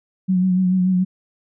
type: tone with vibrato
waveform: sine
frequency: 184.4 Hz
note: F#3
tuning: 6 cents flat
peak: -14 dBFS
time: 0.28-1.05 s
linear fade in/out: 20 ms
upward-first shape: sine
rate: 6.9 Hz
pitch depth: 35 cents each way
effects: none